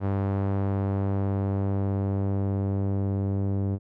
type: tone with low-pass filter sweep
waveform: sawtooth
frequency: 98.3 Hz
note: G2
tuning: 5 cents sharp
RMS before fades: -26 dBFS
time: 0-3.79 s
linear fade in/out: 50 ms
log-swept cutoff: 1100 to 430 Hz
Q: 0.73
effects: none